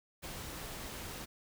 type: noise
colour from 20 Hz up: pink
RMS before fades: -44 dBFS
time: 0.22-1.26 s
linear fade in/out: 20 ms
effects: none